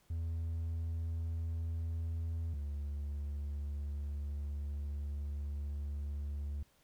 triangle tone pair in turn, 82.41 / 72.16 Hz, E2 / D2, 0 / -30 cents, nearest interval major second, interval 230 cents, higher first, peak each -32 / -34 dBFS, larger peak first, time 0.1-2.54 / 2.54-6.63 s, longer second, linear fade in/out 5 ms, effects tanh soft clip ceiling -28 dBFS + pink hiss -70 dBFS RMS until 6.83 s

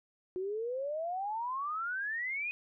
sine exponential sweep, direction up, 360 to 2521 Hz, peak -33 dBFS, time 0.36-2.51 s, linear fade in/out 0 ms, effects none

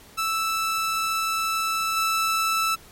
sawtooth tone with level steps, 1318.5 Hz, E6, in tune, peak -19 / -17 dBFS, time 0.17-2.76 s, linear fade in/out 20 ms, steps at 1.96 s, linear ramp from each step 10 ms, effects pink hiss -49 dBFS RMS until 2.91 s + MP3 64 kbps

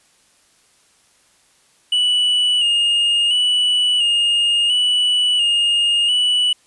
triangle tone with vibrato, 2898 Hz, F#7, 37 cents flat, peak -12 dBFS, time 1.92-6.53 s, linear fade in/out 5 ms, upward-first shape square, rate 0.72 Hz, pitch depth 35 cents each way, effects white hiss -56 dBFS RMS until 6.66 s + resampled to 24000 Hz

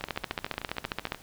two click trains, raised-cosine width 0.3 ms, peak -20 / -13 dBFS, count 16 / 17, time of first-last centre 0.01-1.146 / 0.04-1.121 s, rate 13.2 / 14.8 Hz, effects pink hiss -52 dBFS RMS until 1.22 s

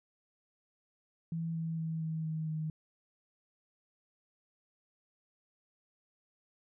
sine tone with pitch steps, 164.81 / 163.11 / 161.42 / 159.75 / 158.1 / 156.46 Hz, E3 / E3 / E3 / D#3 / D#3 / D#3, 0 / -18 / -36 / +46 / +28 / +10 cents, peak -33 dBFS, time 1.32-2.7 s, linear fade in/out 2 ms, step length 230 ms, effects none

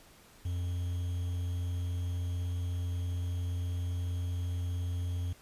triangle tone with quantisation, 88.3 Hz, F2, 20 cents sharp, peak -29 dBFS, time 0.45-5.33 s, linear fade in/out 5 ms, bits 9, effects pink hiss -58 dBFS RMS until 5.41 s + resampled to 32000 Hz

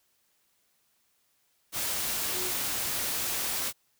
sine tone in noise, 366.1 Hz, F#4, 18 cents flat, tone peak -38 dBFS, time 2.32-2.53 s, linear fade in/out 50 ms, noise white, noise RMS -31 dBFS, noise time 1.72-3.73 s, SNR -10 dB, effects white hiss -71 dBFS RMS until 3.99 s

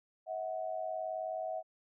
sine tone pair together, 641 / 740 Hz, E5 / F#5, -49 / 0 cents, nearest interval major second, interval 249 cents, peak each -37 / -39 dBFS, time 0.26-1.63 s, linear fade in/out 50 ms, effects none

